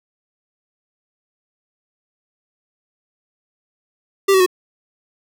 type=tone with pitch steps; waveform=square; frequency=392.6 / 378.8 / 365.5 Hz; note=G4 / F#4 / F#4; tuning=+3 / +41 / -21 cents; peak=-11 dBFS; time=4.28-4.463 s; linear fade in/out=10 ms; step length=61 ms; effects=none